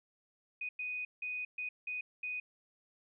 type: tone bursts at uneven times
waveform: sine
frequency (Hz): 2489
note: D#7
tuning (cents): 0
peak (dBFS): -36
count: 6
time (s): 0.61-0.69 / 0.79-1.05 / 1.22-1.45 / 1.58-1.69 / 1.87-2.01 / 2.23-2.4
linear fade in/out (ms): 5
effects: none